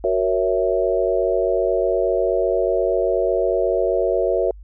sine chord, F# dominant seventh, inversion none, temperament equal with one note detuned, 371.9 / 466.2 / 554.4 / 659.3 Hz, F#4 / A#4 / C#5 / E5, +9 / 0 / 0 / 0 cents, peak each -22 dBFS, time 0.04-4.51 s, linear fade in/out 2 ms, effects added 50 Hz sine -37 dBFS peak until 4.63 s

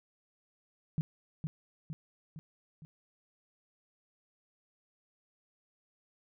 sine tone with echo, 155.56 Hz, D#3, in tune, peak -27 dBFS, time 0.98-1.01 s, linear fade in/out 0 ms, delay 460 ms, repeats 4, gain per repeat -5 dB, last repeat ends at 2.85 s, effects none

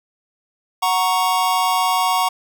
square chord, F# major, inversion none, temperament equal, 740 / 932.3 / 1108.7 Hz, F#5 / A#5 / C#6, 0 / 0 / 0 cents, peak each -21 dBFS, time 0.82-2.29 s, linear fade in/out 10 ms, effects none

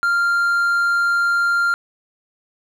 triangle tone, 1393 Hz, F6, 5 cents flat, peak -13 dBFS, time 0.03-1.74 s, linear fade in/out 0 ms, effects none

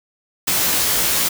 white noise with comb filter, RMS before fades -18 dBFS, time 0.47-1.29 s, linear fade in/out 10 ms, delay 17 ms, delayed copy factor +1, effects none

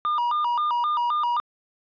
triangle tone with vibrato, 1076 Hz, C6, 48 cents sharp, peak -19 dBFS, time 0.05-1.4 s, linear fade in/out 0 ms, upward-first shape square, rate 3.8 Hz, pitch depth 200 cents each way, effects resampled to 11025 Hz

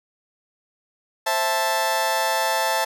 sawtooth chord, A minor, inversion first, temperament just, 528 / 660 / 880 Hz, C5 / E5 / A5, +16 / +2 / 0 cents, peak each -24 / -22 / -18 dBFS, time 1.26-2.85 s, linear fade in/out 10 ms, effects none

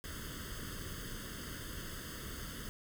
pink noise with comb filter, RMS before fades -44 dBFS, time 0.04-2.69 s, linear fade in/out 0 ms, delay 0.62 ms, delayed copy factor +0.95, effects none

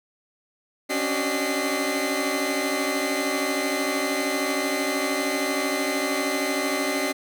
sawtooth tone cluster, 272 / 285 / 379.4 / 609 / 2058 Hz, C#4 / C#4 / F#4 / D#5 / C7, -33 / +48 / +43 / -37 / -29 cents, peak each -26 dBFS, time 0.89-7.13 s, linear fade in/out 20 ms, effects none

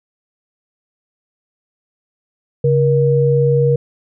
sine tone pair together, 138.91 / 474.7 Hz, C#3 / A#4, +4 / +31 cents, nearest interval octave + major sixth, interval 2127 cents, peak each -13 dBFS, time 2.64-3.76 s, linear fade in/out 5 ms, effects none

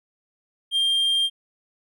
triangle tone, 3194 Hz, G7, 32 cents sharp, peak -17 dBFS, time 0.71-1.3 s, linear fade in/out 50 ms, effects none

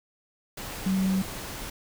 sine tone in noise, 190 Hz, F#3, 46 cents sharp, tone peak -22 dBFS, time 0.86-1.22 s, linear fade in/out 5 ms, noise pink, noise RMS -37 dBFS, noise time 0.57-1.7 s, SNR +12 dB, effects none

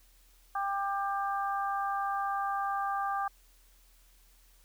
harmonic tone, 396.5 Hz, G4, 20 cents sharp, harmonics 2 / 3 / 4, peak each -32 / -33 / -40 dBFS, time 0.55-3.28 s, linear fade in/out 5 ms, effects added 41 Hz sine -60 dBFS peak until 4.64 s + white hiss -65 dBFS RMS until 4.64 s

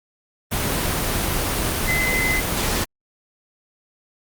sine tone in noise, 2045 Hz, C7, 40 cents flat, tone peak -20 dBFS, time 1.87-2.41 s, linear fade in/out 20 ms, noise pink, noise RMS -22 dBFS, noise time 0.51-2.85 s, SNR -1 dB, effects Opus 24 kbps

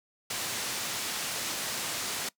white low-pass noise, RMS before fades -34 dBFS, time 0.3-2.29 s, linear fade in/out 5 ms, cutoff 8400 Hz, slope 12 dB/octave, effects noise-tail reverb RT60 0.1 s tail -21 dB re dry + high-pass 100 Hz 12 dB/octave

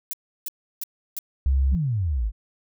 violet noise bursts, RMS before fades -30 dBFS, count 4, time 0.11-1.188 s, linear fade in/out 0 ms, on 22 ms, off 330 ms
sine tone, 67.2 Hz, C2, 47 cents sharp, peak -17 dBFS, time 1.46-1.75 s, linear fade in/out 0 ms
sine exponential sweep, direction down, 196 to 46.25 Hz, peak -21 dBFS, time 1.71-2.32 s, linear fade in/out 50 ms
effects none

